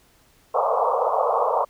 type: band-pass noise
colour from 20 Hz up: pink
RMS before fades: -21 dBFS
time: 0.54-1.65 s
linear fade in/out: 10 ms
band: 460 to 1200 Hz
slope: 96 dB/octave
effects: pink hiss -58 dBFS RMS until 1.69 s